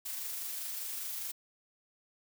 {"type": "noise with amplitude modulation", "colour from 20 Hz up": "blue", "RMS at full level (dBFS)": -38, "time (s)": [0.05, 1.32], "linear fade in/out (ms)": 10, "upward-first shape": "sine", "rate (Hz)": 25, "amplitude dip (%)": 25, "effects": []}